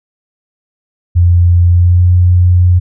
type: tone with pitch glide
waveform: sine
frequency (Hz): 87.31 to 89.4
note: F2 to F2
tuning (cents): 0 to +41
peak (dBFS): -4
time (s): 1.15-2.8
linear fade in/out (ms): 20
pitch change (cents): +41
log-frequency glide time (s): 1.69-2.07
effects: none